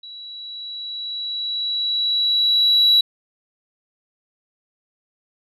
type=tone with level ramp; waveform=sine; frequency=3914 Hz; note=B7; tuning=16 cents flat; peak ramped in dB=-35 to -9 dBFS; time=0.03-3.01 s; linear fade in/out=5 ms; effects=tanh soft clip ceiling -8 dBFS